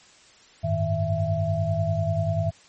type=tone cluster; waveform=sine; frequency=95.5 / 105.7 / 156.3 / 666 Hz; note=G2 / G#2 / D#3 / E5; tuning=-45 / +31 / +8 / +18 cents; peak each=-27 dBFS; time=0.63-2.51 s; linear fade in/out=20 ms; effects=white hiss -53 dBFS RMS until 2.68 s + MP3 32 kbps